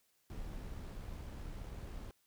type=noise with amplitude modulation; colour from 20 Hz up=brown; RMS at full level=-44 dBFS; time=0.3-2.11 s; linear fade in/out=0 ms; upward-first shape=sine; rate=69.4 Hz; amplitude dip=25%; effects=white hiss -75 dBFS RMS until 2.26 s